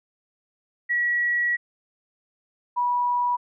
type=tone pair in turn; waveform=sine; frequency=1925 / 974.8 Hz; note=B6 / B5; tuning=-45 / -23 cents; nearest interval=octave; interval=1178 cents; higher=first; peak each=-20 dBFS; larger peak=neither; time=0.89-1.57 / 2.76-3.37 s; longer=first; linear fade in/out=20 ms; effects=none